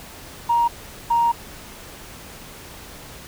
sine tone pair in turn, 941 / 936.7 Hz, A#5 / A#5, +16 / +8 cents, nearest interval unison, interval 8 cents, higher first, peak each -14 dBFS, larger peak neither, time 0.49-0.68 / 1.1-1.32 s, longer second, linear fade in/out 10 ms, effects tanh soft clip ceiling -10 dBFS + pink hiss -40 dBFS RMS until 3.27 s

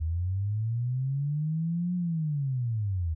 sine linear two-way sweep, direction up then down, 77 to 180.5 to 77 Hz, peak -26 dBFS, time 0-3.15 s, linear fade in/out 20 ms, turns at 1.95 s, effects none

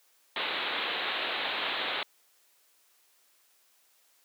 white low-pass noise, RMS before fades -32 dBFS, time 0.36-2.03 s, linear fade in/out 2 ms, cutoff 4000 Hz, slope 96 dB/octave, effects white hiss -66 dBFS RMS until 4.24 s + high-pass 400 Hz 12 dB/octave

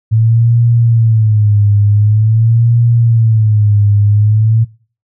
sine tone with vibrato, 110 Hz, A2, in tune, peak -6 dBFS, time 0.11-4.65 s, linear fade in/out 20 ms, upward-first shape sine, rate 0.46 Hz, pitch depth 120 cents each way, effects noise-tail reverb RT60 0.4 s tail -22 dB re dry

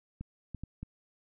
clicks, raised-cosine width 5 ms, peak -27 dBFS, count 4, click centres 0.21 / 0.547 / 0.636 / 0.83 s, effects none

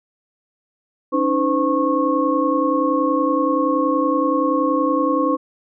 sine tone cluster, 280.3 / 310.9 / 511 / 1094 Hz, C#4 / D#4 / C5 / C#6, +19 / -1 / -41 / -23 cents, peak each -21 dBFS, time 1.12-5.37 s, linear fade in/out 20 ms, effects none

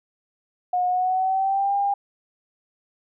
sine tone with pitch glide, 723 to 802.2 Hz, F#5 to G5, -40 to +40 cents, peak -19 dBFS, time 0.73-1.94 s, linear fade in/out 5 ms, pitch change +180 cents, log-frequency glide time 0.87-1.75 s, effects none

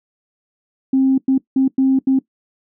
sine tone bursts at uneven times, 265.8 Hz, C4, 27 cents sharp, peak -10 dBFS, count 5, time 0.93-1.18 / 1.28-1.38 / 1.56-1.68 / 1.78-1.99 / 2.07-2.19 s, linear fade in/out 5 ms, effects noise-tail reverb RT60 0.1 s tail -19 dB re dry + tanh soft clip ceiling -6 dBFS

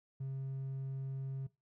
triangle tone, 134.5 Hz, C3, 48 cents sharp, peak -34 dBFS, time 0.2-1.47 s, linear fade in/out 10 ms, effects noise-tail reverb RT60 0.2 s tail -19 dB re dry + tanh soft clip ceiling -33 dBFS

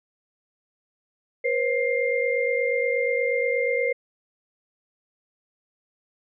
sine tone cluster, 484.6 / 533 / 2108 Hz, B4 / C5 / C7, -33 / +32 / +12 cents, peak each -24 / -26 / -26 dBFS, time 1.44-3.93 s, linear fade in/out 10 ms, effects none

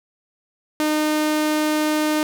sawtooth tone, 305.6 Hz, D#4, 31 cents flat, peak -14 dBFS, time 0.8-2.23 s, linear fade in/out 0 ms, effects none

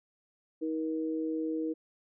sine tone pair together, 317.6 / 475.9 Hz, D#4 / A#4, +36 / +36 cents, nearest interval perfect fifth, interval 700 cents, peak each -31 / -36 dBFS, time 0.61-1.74 s, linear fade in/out 20 ms, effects none

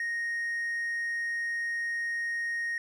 sine tone with hard clipping, 1864.7 Hz, A#6, in tune, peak -30 dBFS, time 0-2.78 s, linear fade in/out 2 ms, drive 2 dB, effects none

